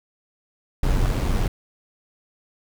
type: noise with amplitude modulation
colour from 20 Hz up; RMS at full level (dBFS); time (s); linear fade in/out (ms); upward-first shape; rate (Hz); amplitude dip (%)
brown; -18; 0.83-1.48; 5; sine; 92.8; 50
effects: none